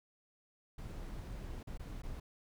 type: noise with dropouts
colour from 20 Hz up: brown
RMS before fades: -44 dBFS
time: 0.78-2.2 s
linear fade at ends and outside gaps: 5 ms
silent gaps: 1.63-1.671 / 1.776-1.794 / 2.02-2.033 s
effects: none